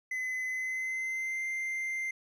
triangle tone with pitch glide, 2028 to 2089 Hz, B6 to C7, +45 to -3 cents, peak -30 dBFS, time 0.11-2.11 s, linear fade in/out 5 ms, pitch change +52 cents, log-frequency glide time 0.48-1.45 s, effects none

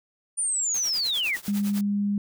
sine linear sweep, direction down, 9397 to 1800 Hz, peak -23 dBFS, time 0.37-1.37 s, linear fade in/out 20 ms
white noise with tremolo, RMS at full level -36 dBFS, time 0.74-1.81 s, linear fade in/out 2 ms, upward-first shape triangle, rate 9.9 Hz, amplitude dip 95%
sine tone, 203.2 Hz, G#3, 38 cents flat, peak -22 dBFS, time 1.48-2.18 s, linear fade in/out 2 ms
effects none

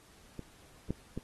clicks, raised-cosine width 3 ms, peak -27 / -20 / -23 dBFS, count 3, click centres 0.393 / 0.906 / 1.176 s, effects pink hiss -60 dBFS RMS until 1.23 s + AAC 32 kbps

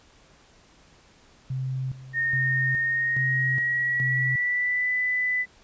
sine tone with tremolo, 130.9 Hz, C3, 1 cent sharp, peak -26 dBFS, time 1.5-4.36 s, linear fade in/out 5 ms, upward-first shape square, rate 1.2 Hz, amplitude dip 80%
sine tone with pitch glide, 1841 to 1996.1 Hz, A#6 to B6, -22 to +18 cents, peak -22 dBFS, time 2.13-5.46 s, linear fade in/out 50 ms, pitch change +140 cents, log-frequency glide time 2.79-4.91 s
effects pink hiss -56 dBFS RMS until 5.63 s + resampled to 16000 Hz

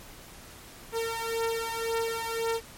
sawtooth beating tone pair, 455.3 / 457.2 Hz, A#4 / A#4, -41 / -34 cents, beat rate 1.9 Hz, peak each -27 / -28 dBFS, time 0.92-2.61 s, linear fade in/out 50 ms, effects pink hiss -48 dBFS RMS until 2.77 s + MP3 64 kbps

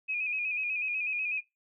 sine tone with vibrato, 2489 Hz, D#7, in tune, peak -29 dBFS, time 0.08-1.41 s, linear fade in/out 20 ms, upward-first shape square, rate 8.1 Hz, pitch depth 43 cents each way, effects noise-tail reverb RT60 0.2 s tail -21 dB re dry

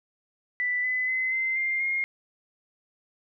sine tone with pitch steps, 1981 / 2011 / 2041 / 2072 / 2104 / 2135 Hz, B6 / B6 / C7 / C7 / C7 / C7, +5 / +31 / -44 / -17 / +9 / +34 cents, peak -24 dBFS, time 0.6-2.04 s, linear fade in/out 0 ms, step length 240 ms, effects none

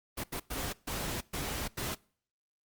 pink noise bursts at uneven times, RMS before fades -36 dBFS, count 6, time 0.17-0.24 / 0.32-0.4 / 0.5-0.73 / 0.87-1.21 / 1.33-1.68 / 1.77-1.95 s, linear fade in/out 10 ms, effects noise-tail reverb RT60 0.5 s tail -23 dB re dry + Opus 32 kbps

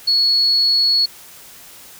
sine tone, 4370 Hz, C#8, 26 cents flat, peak -12 dBFS, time 0.07-1.06 s, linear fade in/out 10 ms, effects white hiss -41 dBFS RMS until 1.99 s

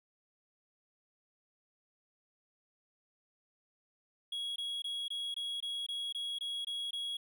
triangle tone bursts, 3322 Hz, G#7, in tune, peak -34 dBFS, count 11, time 4.32-7.17 s, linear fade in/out 5 ms, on 240 ms, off 21 ms, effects none

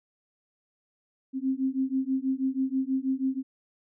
sine beating tone pair, 261.6 / 267.8 Hz, C4 / C4, 0 / +40 cents, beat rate 6.2 Hz, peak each -28 dBFS, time 1.33-3.43 s, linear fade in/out 50 ms, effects none

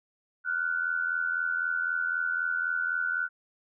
sine tone pair together, 1410.1 / 1494 Hz, F6 / F#6, +16 / +16 cents, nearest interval minor second, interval 100 cents, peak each -31 / -28 dBFS, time 0.44-3.29 s, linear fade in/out 50 ms, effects none

